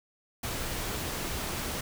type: noise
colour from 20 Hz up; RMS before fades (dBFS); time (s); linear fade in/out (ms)
pink; -34; 0.43-1.81; 5
effects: none